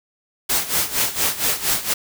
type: noise with tremolo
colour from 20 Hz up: white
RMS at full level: -18 dBFS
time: 0.49-1.94 s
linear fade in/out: 10 ms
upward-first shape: sine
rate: 4.3 Hz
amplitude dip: 80%
effects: none